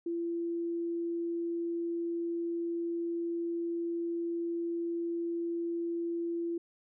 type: tone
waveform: sine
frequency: 339.1 Hz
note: E4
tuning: 49 cents sharp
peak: -31 dBFS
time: 0.06-6.58 s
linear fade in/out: 5 ms
effects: none